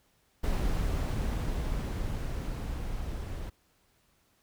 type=noise with level ramp; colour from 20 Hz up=brown; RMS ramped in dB=-28 to -37 dBFS; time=0.43-3.5 s; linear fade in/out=10 ms; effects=pink hiss -69 dBFS RMS until 4.42 s